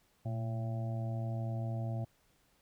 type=harmonic tone with a mistuned harmonic; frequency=112.2 Hz; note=A2; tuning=34 cents sharp; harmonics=1 / 2 / 3 / 5 / 6 / 7; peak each=-34 / -45 / -50 / -50 / -46 / -53 dBFS; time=0.25-2.05 s; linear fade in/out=10 ms; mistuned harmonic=1; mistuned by=+65 cents; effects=pink hiss -71 dBFS RMS until 2.61 s